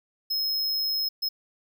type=tone bursts at uneven times; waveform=square; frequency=5150 Hz; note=E8; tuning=41 cents flat; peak=-25 dBFS; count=2; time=0.3-1.09 / 1.22-1.29 s; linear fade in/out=10 ms; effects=none